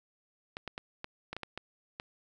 clicks, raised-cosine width 0.3 ms, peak -22 dBFS, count 9, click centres 0.569 / 0.677 / 0.779 / 1.044 / 1.33 / 1.366 / 1.433 / 1.576 / 1.999 s, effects none

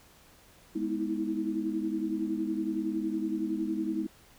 sine chord, E major seventh, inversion first, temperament equal with one note detuned, 207.7 / 246.9 / 318.8 / 329.6 Hz, G#3 / B3 / D#4 / E4, 0 / 0 / +42 / 0 cents, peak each -35 / -37 / -31 / -37 dBFS, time 0.75-4.07 s, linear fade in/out 10 ms, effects pink hiss -58 dBFS RMS until 4.38 s

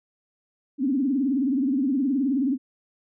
sine tone with vibrato, 268.3 Hz, C4, 44 cents sharp, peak -20 dBFS, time 0.78-2.58 s, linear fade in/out 50 ms, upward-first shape triangle, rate 19 Hz, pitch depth 190 cents each way, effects none

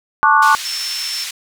sine chord, D major seventh, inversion second, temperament just, 881 / 1101.2 / 1174.7 / 1468.3 Hz, A5 / C#6 / D6 / F#6, +2 / -12 / 0 / -14 cents, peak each -14 dBFS, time 0.23-0.55 s, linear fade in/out 0 ms
white band-pass noise, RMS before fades -27 dBFS, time 0.42-1.31 s, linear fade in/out 5 ms, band 2000 to 6100 Hz, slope 12 dB/octave
sine tone, 5360 Hz, E8, 28 cents sharp, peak -22 dBFS, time 0.65-1.24 s, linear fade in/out 2 ms
effects none

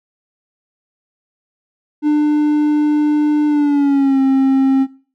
triangle tone with pitch glide, 298.9 to 267.8 Hz, D4 to C4, +31 to +40 cents, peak -8 dBFS, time 2.02-4.87 s, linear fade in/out 50 ms, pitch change -191 cents, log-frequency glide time 3.47-4.2 s, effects noise-tail reverb RT60 0.4 s tail -19 dB re dry

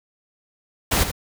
pink noise with echo, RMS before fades -19 dBFS, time 0.91-1.04 s, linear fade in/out 10 ms, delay 76 ms, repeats 1, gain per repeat -9 dB, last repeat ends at 1.116 s, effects none

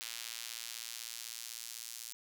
square tone with high-pass filter sweep, 58 Hz, A#1, 8 cents flat, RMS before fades -45 dBFS, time 0.01-2.13 s, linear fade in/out 0 ms, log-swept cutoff 3300 to 5800 Hz, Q 0.87, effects none

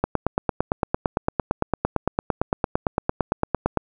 click train, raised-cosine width 1 ms, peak -5 dBFS, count 34, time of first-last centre 0.04-3.773 s, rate 8.84 Hz, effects none

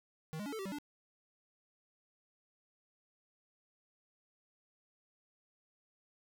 square tone with pitch steps, 157.7 / 207.5 / 284.1 / 440.7 / 386.5 / 193.6 / 292 Hz, D#3 / G#3 / C#4 / A4 / G4 / G3 / D4, +24 / -1 / +43 / +3 / -24 / -21 / -10 cents, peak -40 dBFS, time 0.33-0.785 s, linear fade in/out 0 ms, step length 65 ms, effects none

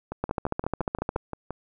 two click trains, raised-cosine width 1 ms, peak -12 / -18 dBFS, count 14 / 9, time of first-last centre 0.24-1.162 / 0.12-1.506 s, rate 14.1 / 5.77 Hz, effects none

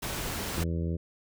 pink noise, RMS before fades -34 dBFS, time 0.02-0.64 s, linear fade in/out 10 ms
harmonic tone, 83.5 Hz, E2, 23 cents sharp, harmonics 1 / 2 / 3 / 4 / 5 / 6 / 7, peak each -30 / -32 / -41 / -39 / -42 / -44 / -49 dBFS, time 0.57-0.97 s, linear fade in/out 10 ms
effects none

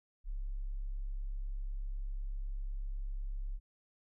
sine tone, 34 Hz, C#1, 33 cents flat, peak -35 dBFS, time 0.24-3.6 s, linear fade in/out 50 ms, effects none

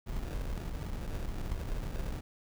brown noise with sample-and-hold, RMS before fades -36 dBFS, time 0.06-2.21 s, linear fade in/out 20 ms, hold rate 1050 Hz, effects none

